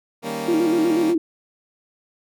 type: chord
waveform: 15% pulse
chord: Eb dominant seventh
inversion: none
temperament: equal with one note detuned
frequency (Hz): 155.56 / 196.56 / 233.1 / 277.2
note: Eb3 / G3 / Bb3 / Db4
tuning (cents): 0 / +5 / 0 / 0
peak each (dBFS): -28 / -27 / -22 / -27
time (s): 0.22-1.15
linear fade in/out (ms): 50
type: tone with vibrato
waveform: sine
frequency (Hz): 330.2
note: E4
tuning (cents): +3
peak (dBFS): -16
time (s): 0.48-1.18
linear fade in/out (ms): 5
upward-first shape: square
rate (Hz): 8.2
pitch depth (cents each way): 75
effects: none